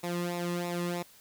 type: tone with flanger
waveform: sawtooth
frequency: 174.61 Hz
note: F3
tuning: in tune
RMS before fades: -33 dBFS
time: 0.03-1.03 s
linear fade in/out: 10 ms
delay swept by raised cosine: 0.64 to 1.35 ms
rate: 3.1 Hz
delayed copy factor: -0.75
effects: white hiss -57 dBFS RMS until 1.2 s